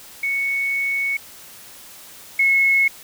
sine tone pair in turn, 2217 / 2183 Hz, C#7 / C#7, 0 / -27 cents, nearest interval unison, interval 27 cents, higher first, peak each -19 / -13 dBFS, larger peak second, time 0.23-1.17 / 2.39-2.88 s, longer first, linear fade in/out 5 ms, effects white hiss -42 dBFS RMS until 3.03 s

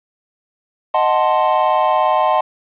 triangle chord, D# diminished seventh, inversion none, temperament equal, 622.3 / 740 / 880 / 1046.5 Hz, D#5 / F#5 / A5 / C6, 0 / 0 / 0 / 0 cents, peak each -16 dBFS, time 0.94-2.41 s, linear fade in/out 5 ms, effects resampled to 8000 Hz + 7-bit

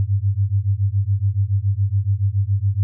sine beating tone pair, 95.8 / 102.9 Hz, G2 / G#2, -39 / -16 cents, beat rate 7.1 Hz, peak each -19 dBFS, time 0-2.83 s, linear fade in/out 0 ms, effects none

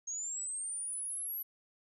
sine linear sweep, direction up, 6490 to 11840 Hz, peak -36 dBFS, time 0.07-1.43 s, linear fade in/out 10 ms, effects none

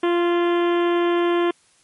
harmonic tone with a mistuned harmonic, 346.2 Hz, F4, 15 cents flat, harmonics 1 / 2 / 3 / 4 / 5 / 6 / 7 / 8 / 9 / 10, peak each -17 / -28 / -27 / -34 / -33 / -37 / -40 / -39 / -37 / -43 dBFS, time 0.03-1.51 s, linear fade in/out 5 ms, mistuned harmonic 3, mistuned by +17 cents, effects white hiss -58 dBFS RMS until 1.83 s + MP3 48 kbps

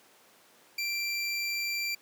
25% pulse tone, 2356 Hz, D7, 5 cents sharp, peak -26 dBFS, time 0.78-1.95 s, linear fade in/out 5 ms, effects pink hiss -59 dBFS RMS until 2.01 s + high-pass 300 Hz 12 dB/octave

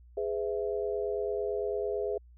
sine chord, E major, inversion first, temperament equal with one note detuned, 415.3 / 504.3 / 659.3 Hz, G#4 / B4 / E5, 0 / +36 / 0 cents, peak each -31 / -35 / -37 dBFS, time 0.17-2.18 s, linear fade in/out 5 ms, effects added 60 Hz sine -52 dBFS peak until 2.37 s

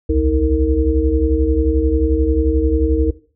sine tone cluster, 62.4 / 73.7 / 316.9 / 458.7 Hz, B1 / D2 / D#4 / A#4, +19 / +7 / +32 / -28 cents, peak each -18 dBFS, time 0.09-3.11 s, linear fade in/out 10 ms, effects noise-tail reverb RT60 0.4 s tail -17 dB re dry

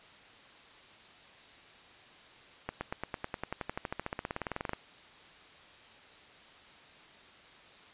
accelerating click train, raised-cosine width 0.5 ms, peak -19 dBFS, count 29, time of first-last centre 2.69-4.733 s, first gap 120 ms, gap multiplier 0.96, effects white hiss -55 dBFS RMS until 7.93 s + resampled to 8000 Hz

